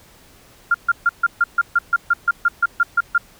sine tone bursts, 1396.9 Hz, F6, in tune, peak -11 dBFS, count 15, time 0.71-3.18 s, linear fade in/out 5 ms, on 34 ms, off 140 ms, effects pink hiss -49 dBFS RMS until 3.39 s

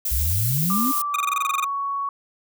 violet noise, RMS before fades -25 dBFS, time 0.05-1.02 s, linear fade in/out 5 ms
sine exponential sweep, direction up, 60 to 279.9 Hz, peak -21 dBFS, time 0.11-0.92 s, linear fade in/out 10 ms
sine tone with pitch glide, 1189 to 1115.8 Hz, D6 to C#6, +21 to +11 cents, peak -23 dBFS, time 0.7-2.09 s, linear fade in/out 2 ms, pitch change -110 cents, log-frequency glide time 0.87-1.49 s
25% pulse tone bursts, 1225 Hz, D#6, 27 cents flat, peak -17 dBFS, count 12, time 1.14-1.644 s, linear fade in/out 2 ms, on 20 ms, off 24 ms
effects none

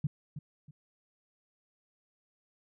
sine tone with echo, 147.1 Hz, D3, 3 cents sharp, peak -26 dBFS, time 0.04-0.07 s, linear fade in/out 5 ms, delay 320 ms, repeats 2, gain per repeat -11 dB, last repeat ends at 0.71 s, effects none

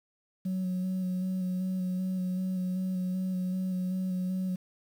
sine tone with vibrato, 184.8 Hz, F#3, 2 cents flat, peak -26 dBFS, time 0.45-4.56 s, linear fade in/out 10 ms, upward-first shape square, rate 2.6 Hz, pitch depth 16 cents each way, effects tanh soft clip ceiling -27 dBFS + 9-bit

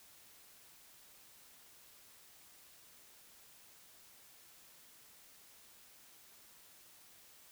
silence, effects white hiss -61 dBFS RMS until 7.51 s

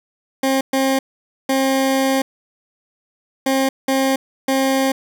20% pulse tone bursts at uneven times, 267.4 Hz, C4, 38 cents sharp, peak -10 dBFS, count 6, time 0.43-0.61 / 0.73-0.99 / 1.49-2.22 / 3.46-3.69 / 3.88-4.16 / 4.48-4.92 s, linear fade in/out 5 ms, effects none

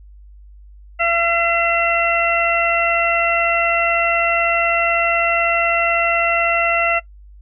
harmonic tone, 678 Hz, E5, 49 cents sharp, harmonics 1 / 2 / 3 / 4, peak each -20 / -20 / -20 / -20 dBFS, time 0.99-7 s, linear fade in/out 20 ms, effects noise-tail reverb RT60 0.1 s tail -17 dB re dry + added 50 Hz sine -39 dBFS peak until 7.41 s

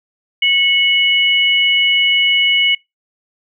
sine tone pair together, 2200 / 2937 Hz, C#7 / F#7, -14 / -13 cents, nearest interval perfect fourth, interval 501 cents, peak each -13 dBFS, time 0.42-2.75 s, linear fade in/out 5 ms, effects noise-tail reverb RT60 0.2 s tail -25 dB re dry

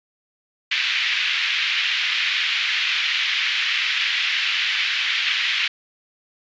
pink band-pass noise, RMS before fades -22 dBFS, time 0.71-5.68 s, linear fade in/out 5 ms, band 2000 to 3600 Hz, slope 24 dB/octave, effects resampled to 16000 Hz

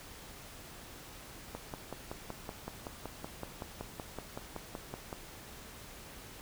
click train, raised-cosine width 1 ms, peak -25 dBFS, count 20, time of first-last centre 1.55-5.128 s, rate 5.31 Hz, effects pink hiss -50 dBFS RMS until 6.41 s

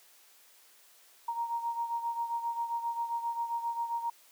sine beating tone pair, 932.3 / 939.8 Hz, A#5 / A#5, 0 / +14 cents, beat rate 7.5 Hz, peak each -32 / -38 dBFS, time 1.28-4.1 s, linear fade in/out 5 ms, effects white hiss -60 dBFS RMS until 4.31 s + high-pass 400 Hz 12 dB/octave

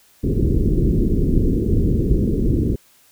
pink low-pass noise, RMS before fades -17 dBFS, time 0.23-2.76 s, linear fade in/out 10 ms, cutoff 420 Hz, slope 48 dB/octave, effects white hiss -54 dBFS RMS until 3.11 s

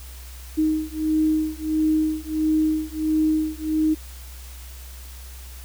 sine beating tone pair, 311 / 312.5 Hz, D#4 / D#4, -1 / +8 cents, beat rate 1.5 Hz, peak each -22 dBFS, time 0.57-3.95 s, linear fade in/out 20 ms, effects added 63 Hz sine -37 dBFS peak until 5.64 s + white hiss -45 dBFS RMS until 5.64 s

